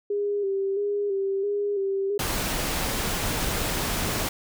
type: tone with vibrato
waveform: sine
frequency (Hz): 399.4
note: G4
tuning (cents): +32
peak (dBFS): -23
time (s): 0.1-2.18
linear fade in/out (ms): 5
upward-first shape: square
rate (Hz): 1.5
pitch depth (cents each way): 38
type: noise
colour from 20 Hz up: pink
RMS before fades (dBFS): -27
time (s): 2.19-4.29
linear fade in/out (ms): 5
effects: none